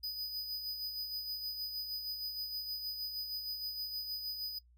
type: tone with tremolo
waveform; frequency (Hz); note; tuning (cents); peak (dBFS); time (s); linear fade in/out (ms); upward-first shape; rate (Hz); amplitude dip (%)
square; 4978; D#8; 0; -36; 0.03-4.59; 10; sine; 6.4; 45
effects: noise-tail reverb RT60 0.1 s tail -22 dB re dry + added 60 Hz sine -61 dBFS peak until 4.77 s